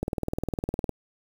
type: click train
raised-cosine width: 2 ms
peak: -14 dBFS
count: 18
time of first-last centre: 0.03-0.893 s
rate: 19.7 Hz
effects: 7-bit